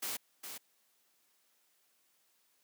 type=noise with echo; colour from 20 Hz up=white; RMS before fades=-38 dBFS; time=0.02-0.17 s; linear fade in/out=10 ms; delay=410 ms; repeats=1; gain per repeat=-7 dB; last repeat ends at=0.58 s; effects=white hiss -73 dBFS RMS until 2.63 s + high-pass 200 Hz 12 dB/octave